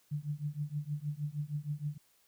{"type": "tone with tremolo", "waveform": "sine", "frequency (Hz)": 147.8, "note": "D3", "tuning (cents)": 11, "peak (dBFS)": -30, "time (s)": [0.11, 1.98], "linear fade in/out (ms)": 10, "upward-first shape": "triangle", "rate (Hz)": 6.4, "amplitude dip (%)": 100, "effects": ["white hiss -69 dBFS RMS until 2.27 s"]}